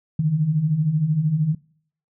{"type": "beating tone pair", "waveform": "sine", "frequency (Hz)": [144.3, 157.3], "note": ["D3", "D#3"], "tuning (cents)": [-30, 19], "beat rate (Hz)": 13, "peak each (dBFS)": [-24, -18], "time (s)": [0.19, 1.55], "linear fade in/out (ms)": 5, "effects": ["noise-tail reverb RT60 0.6 s tail -24 dB re dry"]}